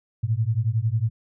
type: beating tone pair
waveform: sine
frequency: 106.6 / 117.6 Hz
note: G#2 / A#2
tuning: +46 / +16 cents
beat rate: 11 Hz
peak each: -23 dBFS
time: 0.23-1.1 s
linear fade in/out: 10 ms
effects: none